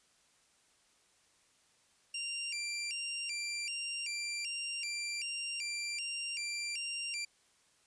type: tone with vibrato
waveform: 20% pulse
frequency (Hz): 2562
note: E7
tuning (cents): -50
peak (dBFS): -31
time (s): 2.14-7.25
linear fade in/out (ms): 5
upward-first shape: square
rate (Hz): 1.3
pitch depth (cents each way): 140
effects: white hiss -69 dBFS RMS until 7.86 s + resampled to 22050 Hz